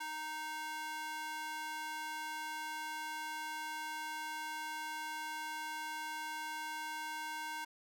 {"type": "tone with high-pass filter", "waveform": "square", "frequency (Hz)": 310, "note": "D#4", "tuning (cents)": -6, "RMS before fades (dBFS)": -42, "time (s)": [0, 7.65], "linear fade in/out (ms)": 10, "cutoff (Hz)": 1100, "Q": 2.1, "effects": []}